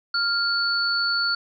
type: tone pair together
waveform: sine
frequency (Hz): 1396.9 / 4454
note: F6 / C#8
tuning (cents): 0 / +7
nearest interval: octave + minor sixth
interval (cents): 2007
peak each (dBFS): -23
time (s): 0.14-1.35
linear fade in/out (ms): 5
effects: none